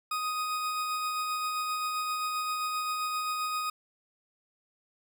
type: tone with tremolo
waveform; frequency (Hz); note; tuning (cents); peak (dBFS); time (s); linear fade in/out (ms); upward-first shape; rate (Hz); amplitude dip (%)
40% pulse; 1248; D#6; +5; -28; 0.11-3.7; 5; sine; 7.6; 25
effects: none